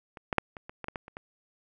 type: clicks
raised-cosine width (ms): 0.5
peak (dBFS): -28 / -13 / -6 / -26 / -26 / -22 / -19 / -19 / -30 / -24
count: 10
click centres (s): 0.172 / 0.328 / 0.383 / 0.568 / 0.695 / 0.843 / 0.884 / 0.958 / 1.081 / 1.169
effects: none